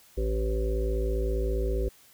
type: harmonic tone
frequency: 55 Hz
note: A1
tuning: in tune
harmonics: 1 / 3 / 5 / 7 / 9 / 10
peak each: -26 / -41 / -41 / -32 / -35 / -42 dBFS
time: 0.17-1.89 s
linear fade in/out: 10 ms
effects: white hiss -57 dBFS RMS until 2.13 s